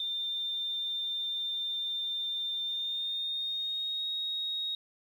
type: tone with pitch glide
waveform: sine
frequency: 3594 to 3760 Hz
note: A7 to A#7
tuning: +36 to +14 cents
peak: -31 dBFS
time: 0-4.75 s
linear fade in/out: 2 ms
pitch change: +78 cents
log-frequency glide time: 2.59-4.06 s
effects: 10-bit